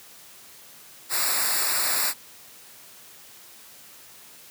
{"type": "noise with comb filter", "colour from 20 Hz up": "white", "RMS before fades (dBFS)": -24, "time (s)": [1.09, 2.14], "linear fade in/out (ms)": 50, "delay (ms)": 0.32, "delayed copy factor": -1, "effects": ["white hiss -48 dBFS RMS until 4.5 s", "high-pass 80 Hz 12 dB/octave"]}